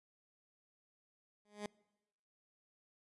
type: tone with exponential growth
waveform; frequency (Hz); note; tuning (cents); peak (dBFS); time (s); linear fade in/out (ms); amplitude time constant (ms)
15% pulse; 207.7; G#3; 0; -31; 1.45-1.66; 2; 45
effects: noise-tail reverb RT60 1.0 s tail -25 dB re dry + resampled to 24000 Hz